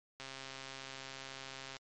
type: click train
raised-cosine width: 0.2 ms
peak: -28 dBFS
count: 211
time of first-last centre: 0.2-1.767 s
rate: 134 Hz
effects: MP3 48 kbps